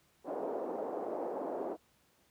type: band-pass noise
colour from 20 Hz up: white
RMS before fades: -38 dBFS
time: 0.24-1.77 s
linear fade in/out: 50 ms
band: 300 to 690 Hz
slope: 24 dB/octave
effects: pink hiss -70 dBFS RMS until 2.3 s + high-pass 60 Hz 12 dB/octave